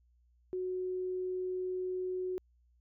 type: tone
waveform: sine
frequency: 368.3 Hz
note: F#4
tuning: 8 cents flat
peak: -33 dBFS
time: 0.53-2.38 s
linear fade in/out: 0 ms
effects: added 60 Hz sine -65 dBFS peak until 2.8 s